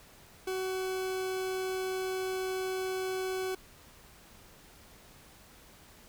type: tone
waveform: 40% pulse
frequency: 375.6 Hz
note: F#4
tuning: 26 cents sharp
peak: -31 dBFS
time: 0.47-3.55 s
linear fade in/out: 5 ms
effects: pink hiss -56 dBFS RMS until 6.08 s